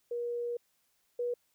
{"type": "tone pair in turn", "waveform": "sine", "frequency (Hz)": [477.5, 484.4], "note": ["A#4", "B4"], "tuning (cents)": [42, -34], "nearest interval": "unison", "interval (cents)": 24, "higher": "second", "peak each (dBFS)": [-32, -30], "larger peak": "second", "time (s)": [[0.11, 0.57], [1.19, 1.34]], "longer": "first", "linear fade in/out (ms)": 5, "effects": ["white hiss -74 dBFS RMS until 1.54 s"]}